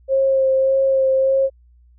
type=tone with vibrato; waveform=sine; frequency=534 Hz; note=C5; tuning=35 cents sharp; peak=-13 dBFS; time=0.08-1.5 s; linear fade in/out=50 ms; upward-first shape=sine; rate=1.7 Hz; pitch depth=16 cents each way; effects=added 60 Hz sine -48 dBFS peak until 1.98 s